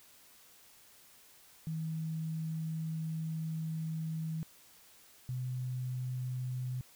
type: tone pair in turn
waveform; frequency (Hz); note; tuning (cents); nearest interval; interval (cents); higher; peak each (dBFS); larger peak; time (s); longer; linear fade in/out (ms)
sine; 160 / 126.99; D#3 / B2; +49 / +49; major third; 400; first; -34 / -34; neither; 1.67-4.43 / 5.29-6.81; first; 0
effects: white hiss -60 dBFS RMS until 6.95 s